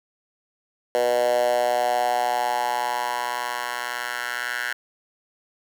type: tone with high-pass filter sweep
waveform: 10% pulse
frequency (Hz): 121.9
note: B2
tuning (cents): -22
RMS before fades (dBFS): -24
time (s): 0.95-4.73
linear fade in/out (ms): 0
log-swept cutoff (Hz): 540 to 1500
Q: 4.8
effects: none